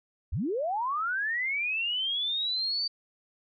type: linear sweep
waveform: sine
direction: up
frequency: 49 to 4630 Hz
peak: -27 dBFS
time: 0.32-2.88 s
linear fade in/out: 10 ms
effects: none